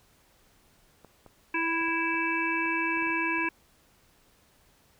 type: clicks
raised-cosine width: 1 ms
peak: -35 dBFS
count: 12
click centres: 1.047 / 1.263 / 1.814 / 1.884 / 2.143 / 2.659 / 2.973 / 3.024 / 3.071 / 3.102 / 3.384 / 3.444 s
type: harmonic tone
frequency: 329.6 Hz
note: E4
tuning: in tune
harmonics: 1 / 3 / 5 / 7 / 8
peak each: -32 / -32 / -32 / -32 / -32 dBFS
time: 1.54-3.49 s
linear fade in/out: 5 ms
effects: pink hiss -63 dBFS RMS until 4.99 s